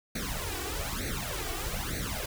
pink noise with flanger, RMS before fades -34 dBFS, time 0.15-2.26 s, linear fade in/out 5 ms, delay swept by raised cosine 0.48 to 2.68 ms, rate 1.1 Hz, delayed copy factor +0.9, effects none

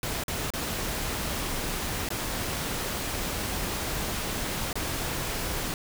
pink noise with dropouts, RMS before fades -31 dBFS, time 0.03-5.74 s, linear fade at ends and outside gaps 1 ms, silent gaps 0.237-0.281 / 0.504-0.536 / 2.089-2.104 / 4.729-4.755 s, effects none

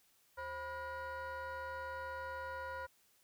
sine tone with frequency modulation, 982 Hz, B5, 10 cents flat, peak -38 dBFS, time 0.37-2.87 s, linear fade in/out 20 ms, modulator 452 Hz, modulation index 1.3, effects tanh soft clip ceiling -40 dBFS + white hiss -71 dBFS RMS until 3.23 s

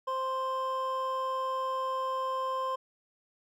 triangle tone pair together, 523.3 / 1046.6 Hz, C5 / C6, 0 / 0 cents, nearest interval octave, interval 1200 cents, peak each -33 / -29 dBFS, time 0.07-2.76 s, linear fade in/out 10 ms, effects none

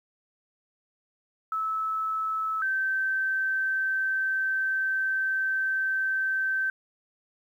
sine tone pair in turn, 1303 / 1549.5 Hz, E6 / G6, -20 / -21 cents, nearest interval minor third, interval 299 cents, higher second, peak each -26 / -24 dBFS, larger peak second, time 1.52-2.62 / 2.62-6.7 s, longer second, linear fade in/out 2 ms, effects 10-bit

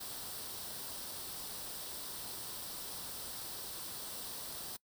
white noise with comb filter, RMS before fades -44 dBFS, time 0-4.77 s, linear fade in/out 10 ms, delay 0.22 ms, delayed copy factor +0.55, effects noise-tail reverb RT60 0.1 s tail -23 dB re dry

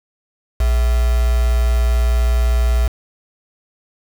sine tone with quantisation, 59.6 Hz, A#1, 39 cents sharp, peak -12 dBFS, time 0.6-2.88 s, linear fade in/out 5 ms, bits 4, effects none

